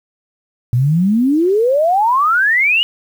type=exponential sweep; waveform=sine; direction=up; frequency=116.3 to 2960 Hz; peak=-10 dBFS; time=0.73-2.83 s; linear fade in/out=0 ms; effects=7-bit